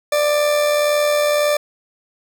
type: tone with amplitude modulation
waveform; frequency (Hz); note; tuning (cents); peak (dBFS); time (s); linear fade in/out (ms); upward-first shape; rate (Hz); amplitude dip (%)
40% pulse; 591; D5; +11; -12; 0.12-1.57; 5; sine; 81.8; 35
effects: none